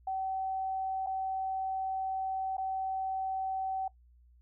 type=tone with dropouts; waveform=sine; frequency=764 Hz; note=G5; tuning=45 cents flat; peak=-31 dBFS; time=0.07-3.88 s; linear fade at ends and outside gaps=5 ms; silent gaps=1.064-1.069 / 2.569-2.58 s; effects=noise-tail reverb RT60 0.1 s tail -19 dB re dry + added 60 Hz sine -58 dBFS peak until 4.41 s